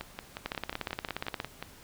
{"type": "two click trains", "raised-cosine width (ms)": 0.3, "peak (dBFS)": [-16, -20], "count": [17, 10], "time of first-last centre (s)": [[0.46, 1.401], [0.01, 1.626]], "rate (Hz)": [17, 5.57], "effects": ["pink hiss -53 dBFS RMS until 1.83 s"]}